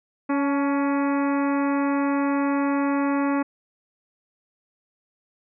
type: harmonic tone with a mistuned harmonic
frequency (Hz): 280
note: C#4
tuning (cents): +18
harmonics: 1 / 2 / 3 / 4 / 5 / 6 / 7 / 8 / 9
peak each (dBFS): -21 / -30 / -31 / -31 / -36 / -39 / -39 / -43 / -43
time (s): 0.29-3.43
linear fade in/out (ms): 10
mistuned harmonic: 3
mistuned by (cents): +38
effects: none